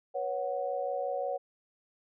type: chord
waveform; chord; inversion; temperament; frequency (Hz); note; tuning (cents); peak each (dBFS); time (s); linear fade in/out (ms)
sine; B suspended second; none; equal with one note detuned; 488.8 / 554.4 / 740; B4 / C#5 / F#5; -18 / 0 / 0; -37 / -33 / -35; 0.14-1.38; 20
effects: none